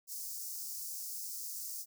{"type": "high-pass noise", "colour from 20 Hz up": "white", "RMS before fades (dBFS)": -42, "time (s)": [0.07, 1.86], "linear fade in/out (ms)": 50, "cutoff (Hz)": 4900, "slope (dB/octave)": 48, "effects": []}